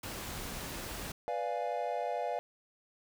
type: noise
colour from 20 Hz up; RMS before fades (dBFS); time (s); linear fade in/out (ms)
pink; -41; 0.03-1.12; 5
type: chord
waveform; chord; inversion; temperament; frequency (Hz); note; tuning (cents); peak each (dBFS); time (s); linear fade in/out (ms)
triangle; B diminished seventh; none; equal; 493.9 / 587.3 / 698.5 / 830.6; B4 / D5 / F5 / Ab5; 0 / 0 / 0 / 0; -37 / -36 / -34 / -38; 1.28-2.39; 0
effects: none